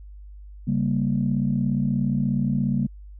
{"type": "chord", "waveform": "sine", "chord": "G diminished", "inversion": "second", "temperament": "equal", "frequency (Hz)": [138.59, 196, 233.1], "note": ["Db3", "G3", "Bb3"], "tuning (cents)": [0, 0, 0], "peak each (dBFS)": -24, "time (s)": [0.67, 2.87], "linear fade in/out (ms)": 10, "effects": ["tanh soft clip ceiling -11 dBFS", "added 50 Hz sine -39 dBFS peak until 3.19 s"]}